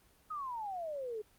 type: exponential sweep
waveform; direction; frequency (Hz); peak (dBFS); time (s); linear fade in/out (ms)
sine; down; 1282 to 415.3; -37; 0.3-1.22; 10
effects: pink hiss -66 dBFS RMS until 1.38 s + Opus 24 kbps